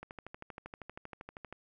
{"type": "click train", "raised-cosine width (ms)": 0.5, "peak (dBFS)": -29, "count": 20, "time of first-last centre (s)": [0.03, 1.526], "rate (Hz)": 12.7, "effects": []}